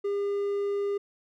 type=tone; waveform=triangle; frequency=403.3 Hz; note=G4; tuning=49 cents sharp; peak=-24 dBFS; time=0.04-0.98 s; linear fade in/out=10 ms; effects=none